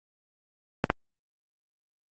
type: clicks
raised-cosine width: 0.5 ms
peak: -5 dBFS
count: 2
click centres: 0.841 / 0.901 s
effects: Opus 24 kbps